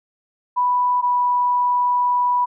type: tone pair in turn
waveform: sine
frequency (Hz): 987.8 / 982.4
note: B5 / B5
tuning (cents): 0 / -9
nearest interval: unison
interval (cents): 9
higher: first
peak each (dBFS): -15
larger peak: neither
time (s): 0.56-1.02 / 1.02-2.46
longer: second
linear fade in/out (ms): 20
effects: none